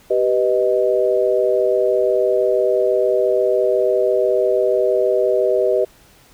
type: chord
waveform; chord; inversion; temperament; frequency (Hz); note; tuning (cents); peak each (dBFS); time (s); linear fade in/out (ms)
sine; G augmented; none; equal with one note detuned; 387.9 / 493.9 / 622.3; G4 / B4 / D#5; -18 / 0 / 0; -18; 0.1-5.85; 10
effects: pink hiss -50 dBFS RMS until 6.33 s